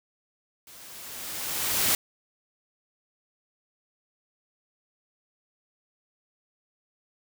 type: noise with level ramp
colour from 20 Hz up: white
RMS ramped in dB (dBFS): -49 to -22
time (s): 0.67-1.95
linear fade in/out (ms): 2
effects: none